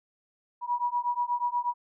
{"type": "beating tone pair", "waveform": "sine", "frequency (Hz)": [964, 972.3], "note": ["B5", "B5"], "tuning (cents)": [-42, -27], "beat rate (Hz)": 8.3, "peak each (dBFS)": -29, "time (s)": [0.61, 1.74], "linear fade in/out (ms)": 50, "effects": []}